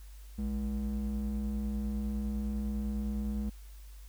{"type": "ring-modulated tone", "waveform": "triangle", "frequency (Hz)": 134.7, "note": "C#3", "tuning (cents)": -49, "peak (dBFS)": -26, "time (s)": [0.38, 3.5], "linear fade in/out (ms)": 10, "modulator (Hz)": 74.8, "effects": ["added 50 Hz sine -46 dBFS peak until 4.08 s", "white hiss -61 dBFS RMS until 4.08 s"]}